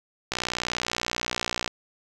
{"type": "click train", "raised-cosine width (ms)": 0.2, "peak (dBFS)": -9, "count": 83, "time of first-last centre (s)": [0.32, 1.678], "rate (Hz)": 60.4, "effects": []}